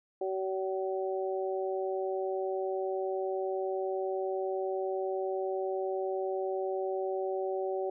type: harmonic tone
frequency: 190 Hz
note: F#3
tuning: 46 cents sharp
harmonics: 2 / 3 / 4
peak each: -32 / -36 / -38 dBFS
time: 0.21-7.9 s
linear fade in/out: 5 ms
effects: none